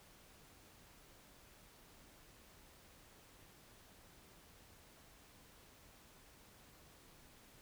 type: silence
effects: pink hiss -63 dBFS RMS until 7.61 s